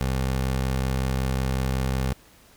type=tone; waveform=20% pulse; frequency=65.41 Hz; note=C2; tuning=in tune; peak=-18 dBFS; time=0.01-2.13 s; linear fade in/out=0 ms; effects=pink hiss -54 dBFS RMS until 2.56 s